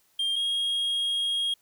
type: tone pair in turn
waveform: triangle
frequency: 3200 / 3267 Hz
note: G7 / G#7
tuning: +35 / -29 cents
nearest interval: unison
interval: 36 cents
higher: second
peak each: -23 dBFS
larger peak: neither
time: 0.19-0.36 / 0.36-1.54 s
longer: second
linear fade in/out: 5 ms
effects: white hiss -66 dBFS RMS until 1.61 s